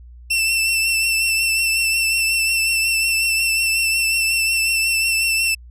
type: tone with vibrato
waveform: sawtooth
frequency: 2680 Hz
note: E7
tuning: 28 cents sharp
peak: -13 dBFS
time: 0.3-5.55 s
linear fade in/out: 10 ms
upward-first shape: triangle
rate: 5.5 Hz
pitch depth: 32 cents each way
effects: added 60 Hz sine -38 dBFS peak until 5.7 s + resampled to 32000 Hz